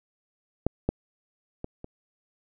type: clicks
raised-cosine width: 2 ms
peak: -9 / -10 / -20 / -25 dBFS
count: 4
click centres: 0.666 / 0.89 / 1.644 / 1.844 s
effects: none